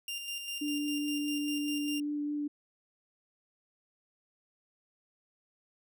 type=tone with tremolo; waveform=sawtooth; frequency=2794 Hz; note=F7; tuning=in tune; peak=-32 dBFS; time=0.08-2 s; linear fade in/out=2 ms; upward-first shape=square; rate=5 Hz; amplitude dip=40%
type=tone with vibrato; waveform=sine; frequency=294 Hz; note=D4; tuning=2 cents sharp; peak=-31 dBFS; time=0.61-2.48 s; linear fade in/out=10 ms; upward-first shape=sine; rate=4.8 Hz; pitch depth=9 cents each way
effects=none